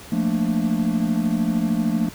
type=chord; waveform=triangle; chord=Bb major seventh; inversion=second; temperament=equal; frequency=174.61 / 220 / 233.1 / 293.7 Hz; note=F3 / A3 / Bb3 / D4; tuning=0 / 0 / 0 / 0 cents; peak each=-23 / -20 / -22 / -26 dBFS; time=0.12-2.09 s; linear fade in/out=5 ms; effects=pink hiss -41 dBFS RMS until 2.14 s